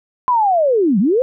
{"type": "linear two-way sweep", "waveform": "sine", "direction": "down then up", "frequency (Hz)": [1026, 174.61, 532], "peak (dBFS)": -11, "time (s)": [0.28, 1.22], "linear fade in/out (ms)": 0, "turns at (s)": 0.99, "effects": []}